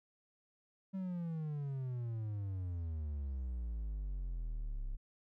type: exponential sweep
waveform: triangle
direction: down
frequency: 194.2 to 32.38 Hz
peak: -35 dBFS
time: 0.93-4.97 s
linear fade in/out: 20 ms
effects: none